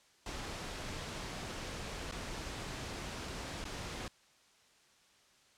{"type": "noise with dropouts", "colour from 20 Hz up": "pink", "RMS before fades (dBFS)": -42, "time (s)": [0.26, 4.08], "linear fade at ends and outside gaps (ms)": 2, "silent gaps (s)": [[2.113, 2.122], [3.642, 3.652]], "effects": ["white hiss -66 dBFS RMS until 5.57 s", "low-pass 7000 Hz 12 dB/octave"]}